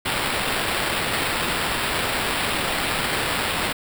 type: noise with sample-and-hold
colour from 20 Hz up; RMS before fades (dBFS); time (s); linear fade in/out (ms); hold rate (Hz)
blue; -24; 0.05-3.73; 10; 6300
effects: none